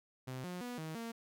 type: tone with pitch steps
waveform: sawtooth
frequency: 129.2 / 179.4 / 244.8 / 158.5 / 230.2 Hz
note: C3 / F3 / B3 / D#3 / A#3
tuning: -21 / +47 / -15 / +32 / -22 cents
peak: -37 dBFS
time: 0.27-1.12 s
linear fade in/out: 10 ms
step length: 170 ms
effects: none